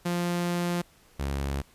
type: tone pair in turn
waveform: sawtooth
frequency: 174.61 / 69.29 Hz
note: F3 / C#2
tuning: 0 / 0 cents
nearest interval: octave + major third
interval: 1600 cents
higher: first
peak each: -22 / -24 dBFS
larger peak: first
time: 0.05-0.82 / 1.19-1.62 s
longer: first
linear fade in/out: 10 ms
effects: pink hiss -59 dBFS RMS until 1.74 s + resampled to 32000 Hz